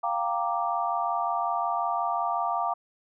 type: chord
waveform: sine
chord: G minor seventh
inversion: third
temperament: equal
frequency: 698.5 / 784 / 932.3 / 1174.7 Hz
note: F5 / G5 / Bb5 / D6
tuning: 0 / 0 / 0 / 0 cents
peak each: -29 / -32 / -31 / -30 dBFS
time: 0.03-2.74 s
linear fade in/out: 10 ms
effects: none